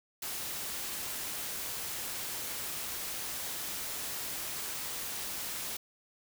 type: noise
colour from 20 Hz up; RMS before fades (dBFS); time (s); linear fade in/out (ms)
white; -38; 0.22-5.77; 5
effects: none